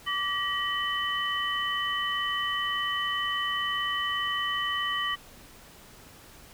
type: tone cluster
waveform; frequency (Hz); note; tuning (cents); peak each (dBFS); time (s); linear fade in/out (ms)
sine; 1163 / 1911 / 3021; D6 / A#6 / F#7; -17 / +43 / +35; -31; 0.06-5.16; 20
effects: pink hiss -51 dBFS RMS until 6.53 s